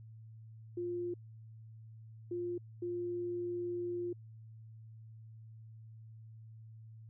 sine tone bursts at uneven times, 350.7 Hz, F4, 7 cents sharp, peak -35 dBFS, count 3, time 0.77-1.14 / 2.31-2.58 / 2.82-4.13 s, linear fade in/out 5 ms, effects added 111 Hz sine -50 dBFS peak until 7.09 s

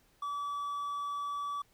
triangle tone, 1149 Hz, D6, 38 cents flat, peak -32 dBFS, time 0.22-1.62 s, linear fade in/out 5 ms, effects pink hiss -68 dBFS RMS until 1.73 s

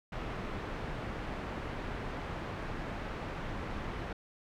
pink low-pass noise, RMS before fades -39 dBFS, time 0.12-4.13 s, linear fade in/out 5 ms, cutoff 2000 Hz, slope 12 dB/octave, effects none

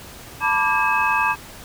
sine tone cluster, 884 / 983 / 1171 / 1620 / 2576 Hz, A5 / B5 / D6 / G#6 / E7, +8 / -8 / -5 / -43 / -41 cents, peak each -23 dBFS, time 0.4-1.36 s, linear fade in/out 50 ms, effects pink hiss -40 dBFS RMS until 1.64 s

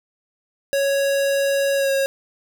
square tone with pitch glide, 554.4 to 544.9 Hz, C#5 to C#5, 0 to -30 cents, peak -18 dBFS, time 0.73-2.06 s, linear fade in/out 0 ms, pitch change -30 cents, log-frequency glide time 1.76-1.91 s, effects 8-bit

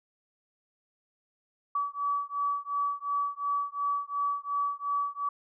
sine beating tone pair, 1143 / 1145.8 Hz, D6 / D6, -47 / -43 cents, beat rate 2.8 Hz, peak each -31 dBFS, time 1.75-5.29 s, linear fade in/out 5 ms, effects none

